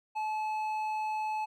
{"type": "tone with hard clipping", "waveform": "sine", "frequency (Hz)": 862, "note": "A5", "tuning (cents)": -36, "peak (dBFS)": -32, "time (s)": [0.15, 1.46], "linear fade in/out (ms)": 20, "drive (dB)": 6, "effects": []}